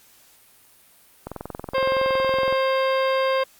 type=click train; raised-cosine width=1 ms; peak=-17 dBFS; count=28; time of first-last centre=1.27-2.526 s; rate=21.5 Hz
type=harmonic tone; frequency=530 Hz; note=C5; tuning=22 cents sharp; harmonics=1 / 2 / 3 / 4 / 5 / 6 / 7 / 9; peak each=-20 / -25 / -32 / -32 / -36 / -36 / -38 / -39 dBFS; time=1.74-3.44 s; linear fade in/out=10 ms
effects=white hiss -54 dBFS RMS until 3.59 s + Opus 48 kbps